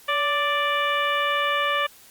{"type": "harmonic tone with a mistuned harmonic", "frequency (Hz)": 587.3, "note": "D5", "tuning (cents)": 0, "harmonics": [1, 2, 3, 4, 5, 6], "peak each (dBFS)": [-28, -24, -27, -29, -30, -35], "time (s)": [0.08, 1.87], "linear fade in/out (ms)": 10, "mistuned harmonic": 1, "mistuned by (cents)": -48, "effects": ["white hiss -50 dBFS RMS until 2.1 s", "Opus 48 kbps"]}